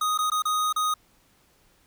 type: tone with dropouts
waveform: square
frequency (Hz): 1246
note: D#6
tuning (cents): +2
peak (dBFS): -23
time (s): 0.01-0.94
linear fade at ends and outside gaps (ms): 5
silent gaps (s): 0.177-0.187 / 0.301-0.317 / 0.422-0.453 / 0.727-0.761
effects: pink hiss -62 dBFS RMS until 1.86 s